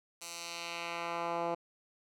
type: tone with band-pass filter sweep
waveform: 10% pulse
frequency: 170 Hz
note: F3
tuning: 46 cents flat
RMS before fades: -38 dBFS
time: 0.21-1.55 s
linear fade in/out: 10 ms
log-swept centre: 8000 to 630 Hz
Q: 0.99
effects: none